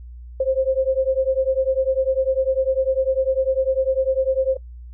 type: beating tone pair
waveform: sine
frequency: 523.3 / 533.3 Hz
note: C5 / C5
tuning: 0 / +33 cents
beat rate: 10 Hz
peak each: -20 dBFS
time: 0.4-4.57 s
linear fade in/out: 5 ms
effects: noise-tail reverb RT60 0.1 s tail -24 dB re dry + added 60 Hz sine -35 dBFS peak until 4.93 s